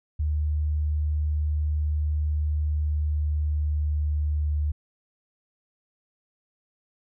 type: tone with pitch glide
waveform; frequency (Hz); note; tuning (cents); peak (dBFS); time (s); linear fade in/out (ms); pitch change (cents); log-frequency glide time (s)
sine; 75.5 to 74.76; D2 to D2; +48 to +31; -22; 0.19-4.72; 10; -17; 2.51-4.57
effects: none